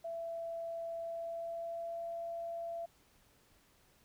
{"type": "tone with pitch glide", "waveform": "sine", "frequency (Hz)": [668, 675], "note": ["E5", "E5"], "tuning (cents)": [23, 41], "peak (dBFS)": -38, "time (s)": [0.04, 2.86], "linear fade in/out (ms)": 10, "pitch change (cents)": 18, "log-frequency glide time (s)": [0.99, 2.01], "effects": ["pink hiss -68 dBFS RMS until 4.04 s"]}